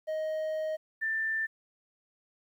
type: tone pair in turn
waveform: triangle / sine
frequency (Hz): 626 / 1778.8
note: D#5 / A6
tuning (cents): +10 / +18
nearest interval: octave + tritone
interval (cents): 1808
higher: second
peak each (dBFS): -28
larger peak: neither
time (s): 0.07-0.77 / 1.01-1.47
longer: first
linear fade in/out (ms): 20
effects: 11-bit